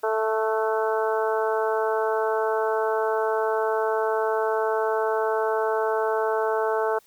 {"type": "harmonic tone with a mistuned harmonic", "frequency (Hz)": 220, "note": "A3", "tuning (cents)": 0, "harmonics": [2, 3, 4, 5, 6, 7], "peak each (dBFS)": [-24, -28, -28, -33, -33, -34], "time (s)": [0.03, 6.99], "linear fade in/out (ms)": 10, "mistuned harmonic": 7, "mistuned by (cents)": -23, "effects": ["white hiss -59 dBFS RMS until 7.06 s"]}